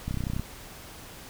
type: clicks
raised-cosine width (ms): 5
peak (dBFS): -18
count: 11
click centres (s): 0.08 / 0.11 / 0.143 / 0.173 / 0.206 / 0.238 / 0.269 / 0.3 / 0.335 / 0.365 / 0.396
effects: pink hiss -45 dBFS RMS until 1.29 s

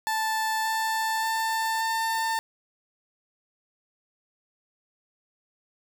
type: tone with pitch steps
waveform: 30% pulse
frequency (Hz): 880 / 886.1 / 892.3 / 898.5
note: A5 / A5 / A5 / A5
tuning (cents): 0 / +12 / +24 / +36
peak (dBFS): -22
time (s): 0.07-2.39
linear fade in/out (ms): 0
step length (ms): 580
effects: none

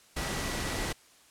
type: tone in noise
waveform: sine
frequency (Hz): 1949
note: B6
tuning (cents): -23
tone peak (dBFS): -43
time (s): 0.16-0.93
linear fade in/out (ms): 10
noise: pink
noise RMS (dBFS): -33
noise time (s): 0.16-0.93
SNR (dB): -13
effects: white hiss -59 dBFS RMS until 1.3 s + low-pass 10000 Hz 12 dB/octave

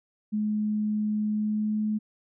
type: tone with pitch glide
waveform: sine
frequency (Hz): 212 to 213.7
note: G#3 to G#3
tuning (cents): +36 to +50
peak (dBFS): -24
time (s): 0.32-1.99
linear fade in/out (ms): 20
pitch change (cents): +14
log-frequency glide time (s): 1.3-1.82
effects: none

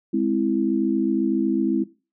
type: chord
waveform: sine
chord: Ab augmented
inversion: none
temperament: equal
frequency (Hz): 207.7 / 261.6 / 329.6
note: Ab3 / C4 / E4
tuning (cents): 0 / 0 / 0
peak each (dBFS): -24 / -23 / -22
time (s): 0.13-1.84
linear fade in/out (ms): 10
effects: noise-tail reverb RT60 0.3 s tail -17 dB re dry

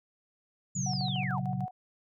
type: chord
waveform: sine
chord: F# major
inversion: first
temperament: equal with one note detuned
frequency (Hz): 116.54 / 136.68 / 185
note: A#2 / C#3 / F#3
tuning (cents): 0 / -24 / 0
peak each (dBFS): -37 / -33 / -34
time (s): 0.75-1.66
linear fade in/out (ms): 20
type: linear sweep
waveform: sine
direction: down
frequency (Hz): 7040 to 651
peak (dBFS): -34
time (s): 0.75-1.4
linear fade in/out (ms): 5
type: tone with tremolo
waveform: sine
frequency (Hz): 740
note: F#5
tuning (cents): 0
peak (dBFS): -35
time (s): 0.86-1.71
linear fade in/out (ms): 5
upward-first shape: square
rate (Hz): 6.7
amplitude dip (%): 70
effects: none

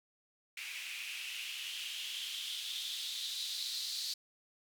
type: noise with band-pass filter sweep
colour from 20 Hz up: blue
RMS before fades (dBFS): -41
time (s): 0.57-4.14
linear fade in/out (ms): 5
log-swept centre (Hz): 2400 to 4300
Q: 4.9
effects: none

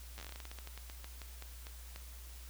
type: slowing click train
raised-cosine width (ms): 0.2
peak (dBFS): -30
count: 22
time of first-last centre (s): 0.18-1.961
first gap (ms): 9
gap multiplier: 1.19
effects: added 60 Hz sine -48 dBFS peak until 2.49 s + white hiss -56 dBFS RMS until 2.49 s

